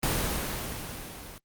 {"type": "noise with level ramp", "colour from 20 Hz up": "pink", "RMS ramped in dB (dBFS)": [-26, -44], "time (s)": [0.03, 1.38], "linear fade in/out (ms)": 2, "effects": ["Opus 24 kbps"]}